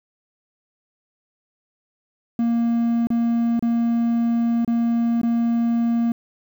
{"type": "tone with dropouts", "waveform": "triangle", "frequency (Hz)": 233.1, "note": "A#3", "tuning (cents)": 0, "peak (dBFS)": -15, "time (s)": [2.39, 6.12], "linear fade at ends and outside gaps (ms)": 2, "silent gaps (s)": [[3.071, 3.103], [3.594, 3.625], [4.648, 4.677], [5.215, 5.232]], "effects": ["8-bit"]}